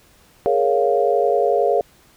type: chord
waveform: sine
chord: Bb minor seventh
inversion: third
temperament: equal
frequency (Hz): 415.3 / 466.2 / 554.4 / 698.5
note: Ab4 / Bb4 / Db5 / F5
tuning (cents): 0 / 0 / 0 / 0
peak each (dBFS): -20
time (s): 0.46-1.81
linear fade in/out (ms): 0
effects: pink hiss -53 dBFS RMS until 2.16 s